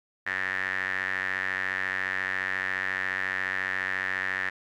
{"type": "tone with band-pass filter", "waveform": "sawtooth", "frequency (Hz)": 94.3, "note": "F#2", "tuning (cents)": 33, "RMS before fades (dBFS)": -30, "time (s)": [0.26, 4.5], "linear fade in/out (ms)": 10, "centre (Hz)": 1800, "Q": 9.5, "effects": []}